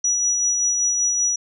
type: tone with tremolo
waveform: sine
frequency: 5850 Hz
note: F#8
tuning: 21 cents flat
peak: -16 dBFS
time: 0.04-1.36 s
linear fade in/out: 5 ms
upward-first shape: sine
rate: 5.2 Hz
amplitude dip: 30%
effects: none